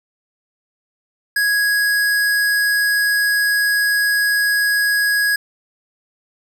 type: tone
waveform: square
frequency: 1661.2 Hz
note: G#6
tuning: in tune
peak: -15 dBFS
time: 1.36-5.36 s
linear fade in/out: 5 ms
effects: none